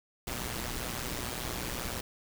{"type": "noise with amplitude modulation", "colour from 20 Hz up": "pink", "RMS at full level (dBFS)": -33, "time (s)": [0.27, 2.01], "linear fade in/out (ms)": 5, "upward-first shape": "sine", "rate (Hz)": 122, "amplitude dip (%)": 75, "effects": []}